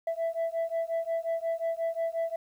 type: beating tone pair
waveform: sine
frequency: 659.3 / 664.9 Hz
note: E5 / E5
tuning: 0 / +15 cents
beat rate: 5.6 Hz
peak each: -29 dBFS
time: 0.07-2.36 s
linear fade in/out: 5 ms
effects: tanh soft clip ceiling -25 dBFS + 10-bit